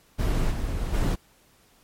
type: noise with level steps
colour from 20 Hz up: brown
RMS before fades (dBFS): -23 / -28 / -22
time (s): 0.18-1.16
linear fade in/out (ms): 20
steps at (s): 0.5 / 0.93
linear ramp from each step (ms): 20
effects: pink hiss -60 dBFS RMS until 1.83 s + MP3 64 kbps